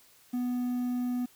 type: tone with quantisation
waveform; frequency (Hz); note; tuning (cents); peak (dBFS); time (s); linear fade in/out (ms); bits
triangle; 246.9; B3; 0; -26; 0.33-1.26; 10; 9
effects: white hiss -60 dBFS RMS until 1.35 s